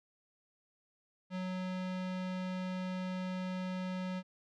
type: tone with low-pass filter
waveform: square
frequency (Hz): 184.6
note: F#3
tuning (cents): -4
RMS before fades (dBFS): -38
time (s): 1.3-4.23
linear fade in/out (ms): 50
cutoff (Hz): 3800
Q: 0.91
effects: none